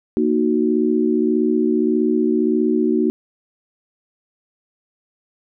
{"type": "chord", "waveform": "sine", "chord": "D# minor", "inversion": "second", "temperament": "equal with one note detuned", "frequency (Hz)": [233.1, 308.3, 370], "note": ["A#3", "D#4", "F#4"], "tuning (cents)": [0, -16, 0], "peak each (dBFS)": -19, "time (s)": [0.17, 3.1], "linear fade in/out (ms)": 0, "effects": []}